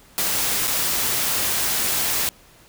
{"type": "noise with dropouts", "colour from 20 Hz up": "white", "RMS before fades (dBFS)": -22, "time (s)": [0.18, 2.29], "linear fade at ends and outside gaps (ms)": 0, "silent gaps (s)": [0.673, 0.678], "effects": ["pink hiss -51 dBFS RMS until 2.68 s"]}